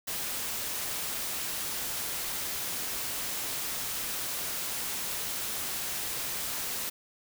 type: noise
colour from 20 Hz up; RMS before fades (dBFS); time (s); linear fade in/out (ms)
white; -34; 0.07-6.9; 10
effects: none